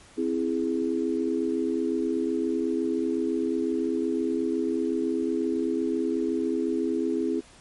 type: chord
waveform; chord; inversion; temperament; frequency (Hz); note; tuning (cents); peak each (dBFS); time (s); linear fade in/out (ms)
sine; C augmented; none; equal; 261.6 / 329.6 / 415.3; C4 / E4 / G#4; 0 / 0 / 0; -28 / -27 / -29; 0.17-7.41; 20
effects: pink hiss -52 dBFS RMS until 7.6 s + MP3 48 kbps